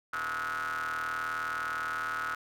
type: ring-modulated tone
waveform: 40% pulse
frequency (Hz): 79.4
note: D#2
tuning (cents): +36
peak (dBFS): -28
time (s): 0.13-2.35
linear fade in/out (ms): 5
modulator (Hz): 1370
effects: none